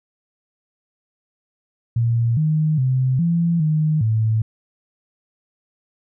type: tone with pitch steps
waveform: sine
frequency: 116.7 / 155.1 / 129.8 / 169.2 / 154.7 / 110.5 Hz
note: A#2 / D#3 / C3 / E3 / D#3 / A2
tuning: +2 / -5 / -13 / +45 / -10 / +8 cents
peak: -15 dBFS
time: 1.96-4.42 s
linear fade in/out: 5 ms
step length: 410 ms
effects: none